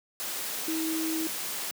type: tone in noise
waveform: sine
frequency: 320.9 Hz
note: E4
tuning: 46 cents flat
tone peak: -28 dBFS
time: 0.68-1.27 s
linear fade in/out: 0 ms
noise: white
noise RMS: -34 dBFS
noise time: 0.2-1.71 s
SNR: +3 dB
effects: high-pass 200 Hz 12 dB/octave